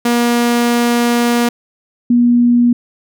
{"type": "tone pair in turn", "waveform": ["sawtooth", "sine"], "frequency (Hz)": [238.4, 240.6], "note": ["A#3", "B3"], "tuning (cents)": [39, -45], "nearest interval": "unison", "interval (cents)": 16, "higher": "second", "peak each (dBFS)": -7, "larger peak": "neither", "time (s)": [[0.05, 1.49], [2.1, 2.73]], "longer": "first", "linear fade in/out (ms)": 5, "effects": []}